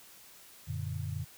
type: chord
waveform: sine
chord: Gb augmented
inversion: none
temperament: equal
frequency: 92.5 / 116.54 / 146.83 Hz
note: Gb2 / Bb2 / D3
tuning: 0 / 0 / 0 cents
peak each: -37 / -39 / -38 dBFS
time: 0.67-1.25 s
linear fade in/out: 20 ms
effects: white hiss -55 dBFS RMS until 1.37 s